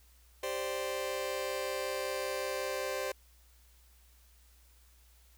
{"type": "chord", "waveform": "sawtooth", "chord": "G suspended fourth", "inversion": "none", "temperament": "just", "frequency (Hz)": [392, 522.7, 588], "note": ["G4", "C5", "D5"], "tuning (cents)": [0, -2, 2], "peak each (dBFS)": [-36, -32, -35], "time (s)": [0.43, 3.12], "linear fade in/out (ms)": 5, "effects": ["added 60 Hz sine -60 dBFS peak until 5.37 s", "white hiss -66 dBFS RMS until 5.37 s"]}